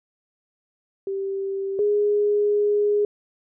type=tone pair in turn; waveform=sine; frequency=390.6 / 413.8 Hz; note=G4 / G#4; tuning=-6 / -6 cents; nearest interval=minor second; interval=100 cents; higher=second; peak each=-24 / -17 dBFS; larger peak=second; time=1.07-1.79 / 1.79-3.05 s; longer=second; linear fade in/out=2 ms; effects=none